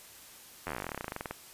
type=slowing click train; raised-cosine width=0.5 ms; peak=-20 dBFS; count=25; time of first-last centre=0.67-1.31 s; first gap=11 ms; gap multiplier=1.07; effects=white hiss -52 dBFS RMS until 1.53 s + resampled to 32000 Hz